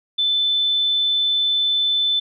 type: tone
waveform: sine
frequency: 3520 Hz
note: A7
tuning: in tune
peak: -16 dBFS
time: 0.18-2.2 s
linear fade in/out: 10 ms
effects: none